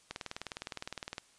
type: click train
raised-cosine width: 0.2 ms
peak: -21 dBFS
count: 22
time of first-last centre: 0.11-1.181 s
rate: 19.6 Hz
effects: white hiss -64 dBFS RMS until 1.38 s + resampled to 22050 Hz